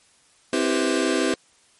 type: chord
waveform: sawtooth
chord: C major seventh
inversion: none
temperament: just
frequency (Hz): 261.6 / 327 / 392.4 / 490.5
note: C4 / E4 / G4 / B4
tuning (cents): 0 / -14 / +2 / -12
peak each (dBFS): -20 / -20 / -21 / -24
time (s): 0.53-1.34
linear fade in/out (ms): 2
effects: white hiss -58 dBFS RMS until 1.79 s + MP3 48 kbps